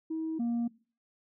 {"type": "tone pair in turn", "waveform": "sine", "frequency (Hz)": [320.3, 235.6], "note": ["E4", "A#3"], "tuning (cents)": [-50, 19], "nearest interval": "perfect fourth", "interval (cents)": 531, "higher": "first", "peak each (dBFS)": [-30, -25], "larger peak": "second", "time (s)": [[0.1, 0.39], [0.39, 0.68]], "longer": "neither", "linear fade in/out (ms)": 10, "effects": ["noise-tail reverb RT60 0.4 s tail -22 dB re dry", "tanh soft clip ceiling -27 dBFS"]}